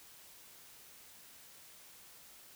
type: silence
effects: white hiss -57 dBFS RMS until 2.55 s